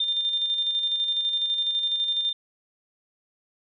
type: tone with tremolo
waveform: sine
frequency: 3600 Hz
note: A7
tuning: 39 cents sharp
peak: -21 dBFS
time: 0-2.33 s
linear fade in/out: 5 ms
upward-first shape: square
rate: 12 Hz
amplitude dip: 40%
effects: none